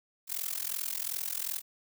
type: noise with amplitude modulation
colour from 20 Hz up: blue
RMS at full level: -31 dBFS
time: 0.27-1.62 s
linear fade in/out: 50 ms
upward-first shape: sine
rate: 42.7 Hz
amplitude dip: 95%
effects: none